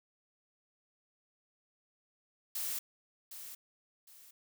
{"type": "noise with echo", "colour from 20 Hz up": "blue", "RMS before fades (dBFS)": -37, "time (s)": [2.55, 2.79], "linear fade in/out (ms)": 5, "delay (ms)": 760, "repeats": 2, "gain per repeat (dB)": -10, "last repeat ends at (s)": 4.31, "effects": []}